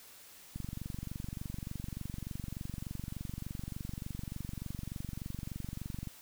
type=click train; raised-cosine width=5 ms; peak=-27 dBFS; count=130; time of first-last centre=0.56-6.073 s; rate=23.4 Hz; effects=white hiss -55 dBFS RMS until 6.21 s